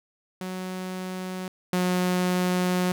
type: tone pair in turn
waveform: sawtooth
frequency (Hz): 185 / 181.19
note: F#3 / F#3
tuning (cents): 0 / -36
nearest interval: unison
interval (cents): 36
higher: first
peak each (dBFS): -27 / -18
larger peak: second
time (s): 0.41-1.48 / 1.73-2.92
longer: second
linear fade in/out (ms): 2
effects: none